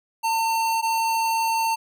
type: tone pair in turn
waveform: square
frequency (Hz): 903 / 903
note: A5 / A5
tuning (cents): +45 / +45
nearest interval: unison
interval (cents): 0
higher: neither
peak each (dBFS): -21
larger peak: neither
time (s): 0.23-0.82 / 0.82-1.76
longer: second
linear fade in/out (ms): 20
effects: none